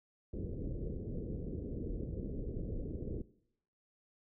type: low-pass noise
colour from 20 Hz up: pink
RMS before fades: -40 dBFS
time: 0.33-3.22 s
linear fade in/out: 5 ms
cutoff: 490 Hz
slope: 48 dB/octave
effects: noise-tail reverb RT60 0.7 s tail -19 dB re dry